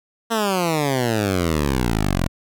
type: exponential sweep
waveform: 10% pulse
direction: down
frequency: 232.8 to 41.02 Hz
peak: -10 dBFS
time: 0.3-2.28 s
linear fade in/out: 20 ms
effects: none